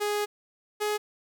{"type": "tone pair in turn", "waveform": "sawtooth", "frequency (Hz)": [415.3, 420.1], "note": ["G#4", "G#4"], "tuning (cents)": [0, 20], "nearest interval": "unison", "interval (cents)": 20, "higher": "second", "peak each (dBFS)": -22, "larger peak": "neither", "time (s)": [[0, 0.26], [0.8, 0.98]], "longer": "first", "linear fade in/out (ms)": 20, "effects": []}